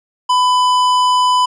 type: tone with tanh clipping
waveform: sine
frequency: 1000 Hz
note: B5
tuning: 21 cents sharp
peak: -12 dBFS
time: 0.29-1.46 s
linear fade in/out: 10 ms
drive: 15 dB
effects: resampled to 24000 Hz